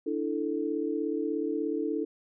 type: chord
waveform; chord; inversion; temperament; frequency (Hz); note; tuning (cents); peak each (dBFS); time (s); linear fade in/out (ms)
sine; D suspended second; none; just; 293.7 / 330.4 / 440.5; D4 / E4 / A4; 0 / +4 / +2; -32; 0.06-2.05; 10
effects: none